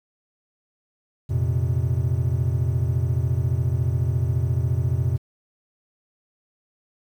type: chord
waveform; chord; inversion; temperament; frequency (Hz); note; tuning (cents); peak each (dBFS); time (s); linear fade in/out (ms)
triangle; F suspended fourth; none; equal; 87.31 / 116.54 / 130.81; F2 / Bb2 / C3; 0 / 0 / 0; -22; 1.29-5.18; 20
effects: 9-bit